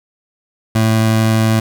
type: tone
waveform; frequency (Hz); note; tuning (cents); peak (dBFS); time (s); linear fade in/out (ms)
25% pulse; 111; A2; +16; -7; 0.75-1.6; 5
effects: none